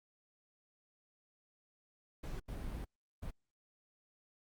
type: noise bursts at uneven times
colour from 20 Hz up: brown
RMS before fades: -42 dBFS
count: 3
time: 2.23-2.4 / 2.48-2.85 / 3.22-3.31 s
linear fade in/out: 10 ms
effects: Opus 48 kbps